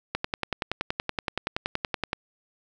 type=click train; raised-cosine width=0.3 ms; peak=-10 dBFS; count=22; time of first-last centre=0.15-2.131 s; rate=10.6 Hz; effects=none